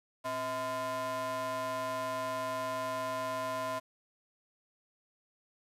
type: ring-modulated tone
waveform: square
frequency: 189.9 Hz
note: F#3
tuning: 45 cents sharp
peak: -31 dBFS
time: 0.24-3.8 s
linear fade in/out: 20 ms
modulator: 834 Hz
effects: resampled to 32000 Hz + 10-bit